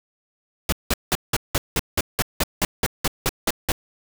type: noise bursts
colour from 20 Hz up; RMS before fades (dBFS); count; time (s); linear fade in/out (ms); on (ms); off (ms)
pink; -20; 15; 0.69-3.72; 2; 34; 180
effects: none